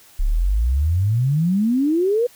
sine exponential sweep, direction up, 32.35 to 498.8 Hz, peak -15 dBFS, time 0.19-2.27 s, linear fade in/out 10 ms, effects white hiss -49 dBFS RMS until 2.35 s

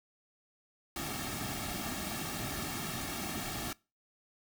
pink noise with comb filter, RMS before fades -38 dBFS, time 0.96-3.73 s, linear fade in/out 2 ms, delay 2 ms, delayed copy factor -0.75, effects noise-tail reverb RT60 0.3 s tail -24 dB re dry

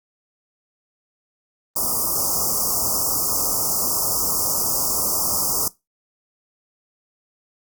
white band-stop noise, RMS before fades -21 dBFS, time 1.76-5.68 s, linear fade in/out 2 ms, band 1300 to 4900 Hz, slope 96 dB/octave, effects noise-tail reverb RT60 0.2 s tail -20 dB re dry + Opus 32 kbps

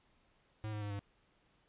square tone with pitch steps, 108 / 105.53 / 103.12 / 100.77 Hz, A2 / G#2 / G#2 / G2, -32 / +28 / -12 / +48 cents, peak -39 dBFS, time 0.64-0.992 s, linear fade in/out 0 ms, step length 88 ms, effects pink hiss -72 dBFS RMS until 1.68 s + resampled to 8000 Hz

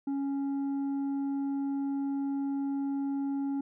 sine tone with tanh clipping, 277.2 Hz, C#4, in tune, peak -30 dBFS, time 0.07-3.61 s, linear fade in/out 5 ms, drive 5 dB, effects none

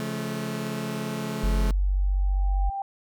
sawtooth chord, Db augmented, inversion none, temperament just, 138.59 / 173.24 / 216.5 Hz, Db3 / F3 / A3, 0 / -14 / -28 cents, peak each -30 / -31 / -27 dBFS, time 0-1.71 s, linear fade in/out 0 ms
sine tone, 47.56 Hz, F#1, 48 cents sharp, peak -20 dBFS, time 1.43-2.7 s, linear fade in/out 10 ms
sine tone with exponential growth, 789 Hz, G5, 11 cents sharp, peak -26 dBFS, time 1.71-2.82 s, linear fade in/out 2 ms, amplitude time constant 240 ms
effects none

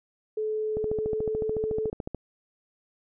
sine tone with pitch glide, 431.7 to 436 Hz, A4 to A4, -33 to -16 cents, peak -26 dBFS, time 0.37-1.9 s, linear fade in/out 5 ms, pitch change +17 cents, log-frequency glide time 0.86-1.4 s
click train, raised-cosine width 2 ms, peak -19 dBFS, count 20, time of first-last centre 0.77-2.147 s, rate 13.8 Hz
effects none

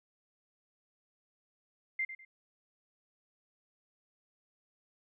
sine tone with echo, 2093 Hz, C7, in tune, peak -30 dBFS, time 1.99-2.05 s, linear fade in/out 5 ms, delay 100 ms, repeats 2, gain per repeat -11 dB, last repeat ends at 2.25 s, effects none

